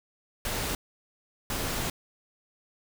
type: noise bursts at uneven times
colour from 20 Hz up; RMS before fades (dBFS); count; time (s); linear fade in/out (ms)
pink; -31; 2; 0.45-0.75 / 1.5-1.9; 2
effects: none